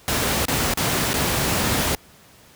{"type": "noise with dropouts", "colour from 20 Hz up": "pink", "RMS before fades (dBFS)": -21, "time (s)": [0.08, 1.95], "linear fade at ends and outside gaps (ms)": 0, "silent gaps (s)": [[0.453, 0.483], [0.737, 0.774], [1.132, 1.14]], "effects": ["pink hiss -50 dBFS RMS until 2.55 s", "high-pass 60 Hz 12 dB/octave"]}